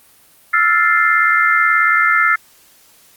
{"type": "chord", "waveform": "sine", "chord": "F major seventh", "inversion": "third", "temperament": "equal", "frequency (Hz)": [1318.5, 1396.9, 1760, 2093], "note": ["E6", "F6", "A6", "C7"], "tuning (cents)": [0, 0, 0, 0], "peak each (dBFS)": -16, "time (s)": [0.53, 2.36], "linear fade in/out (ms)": 10, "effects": ["white hiss -49 dBFS RMS until 3.16 s", "Opus 32 kbps"]}